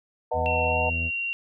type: chord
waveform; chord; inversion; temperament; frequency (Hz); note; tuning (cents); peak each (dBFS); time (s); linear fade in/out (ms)
sine; B dominant seventh; none; equal with one note detuned; 493.9 / 622.3 / 740 / 896.9; B4 / D#5 / F#5 / A5; 0 / 0 / 0 / +33; -29; 0.31-0.9; 10
type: harmonic tone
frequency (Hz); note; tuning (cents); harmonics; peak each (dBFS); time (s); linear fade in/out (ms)
82.8; E2; +8; 1 / 2 / 3 / 4 / 5 / 6 / 7 / 8; -28 / -41 / -38 / -52 / -52 / -48 / -51 / -50; 0.33-1.11; 50
type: tone with pitch glide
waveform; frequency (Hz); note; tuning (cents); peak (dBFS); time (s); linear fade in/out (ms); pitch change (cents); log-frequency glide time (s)
sine; 2719 to 2755; F7 to F7; -47 to -24; -26; 0.46-1.33; 0; +23; 0.65-0.81
effects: none